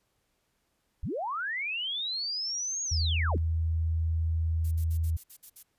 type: linear two-way sweep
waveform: sine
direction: up then down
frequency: 34.54 to 6680 to 45.24 Hz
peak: -30 dBFS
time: 1.03-3.38 s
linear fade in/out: 0 ms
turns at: 2.83 s
type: tone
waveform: sine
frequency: 81.3 Hz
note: E2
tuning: 23 cents flat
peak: -25 dBFS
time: 2.91-5.17 s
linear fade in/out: 10 ms
type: noise bursts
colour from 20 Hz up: violet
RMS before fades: -45 dBFS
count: 8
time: 4.64-5.631 s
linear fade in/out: 10 ms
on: 74 ms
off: 57 ms
effects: pink hiss -75 dBFS RMS until 5.78 s + resampled to 32000 Hz